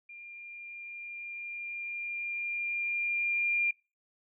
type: tone with level ramp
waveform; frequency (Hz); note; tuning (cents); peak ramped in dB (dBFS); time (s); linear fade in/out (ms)
sine; 2398; D7; +36; -45 to -25; 0.09-3.71; 5
effects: noise-tail reverb RT60 0.3 s tail -23 dB re dry